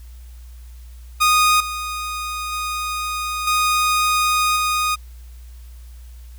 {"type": "tone with level steps", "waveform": "sawtooth", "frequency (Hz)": 1238, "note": "D#6", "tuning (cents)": -9, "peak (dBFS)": [-9, -21, -19, -12, -14], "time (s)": [1.2, 4.96], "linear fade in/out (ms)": 20, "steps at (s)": [1.6, 2.52, 3.47, 4.56], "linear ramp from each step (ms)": 5, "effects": ["added 60 Hz sine -36 dBFS peak until 6.38 s", "white hiss -54 dBFS RMS until 6.38 s"]}